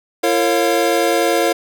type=tone cluster; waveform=square; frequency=339 / 456.1 / 546 / 704 Hz; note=E4 / A#4 / C#5 / F5; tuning=+49 / -38 / -26 / +14 cents; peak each=-20 dBFS; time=0.23-1.53 s; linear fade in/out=10 ms; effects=none